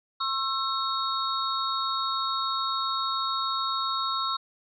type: tone cluster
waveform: sine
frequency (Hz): 1079 / 1332 / 3769 / 4308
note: C#6 / E6 / A#7 / C8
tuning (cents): -47 / +18 / +18 / +50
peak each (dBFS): -30 / -30 / -33 / -35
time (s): 0.2-4.37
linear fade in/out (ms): 10
effects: none